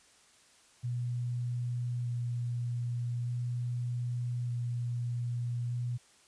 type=tone with vibrato; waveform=sine; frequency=121 Hz; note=B2; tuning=35 cents flat; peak=-31 dBFS; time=0.83-5.98 s; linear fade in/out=20 ms; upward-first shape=square; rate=0.41 Hz; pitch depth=9 cents each way; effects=white hiss -62 dBFS RMS until 6.27 s + resampled to 22050 Hz